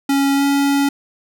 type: tone with pitch glide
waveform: square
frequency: 277.2 to 280.3 Hz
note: C#4 to C#4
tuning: 0 to +19 cents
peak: -14 dBFS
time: 0.09-0.89 s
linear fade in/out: 5 ms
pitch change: +19 cents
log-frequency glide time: 0.34-0.44 s
effects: none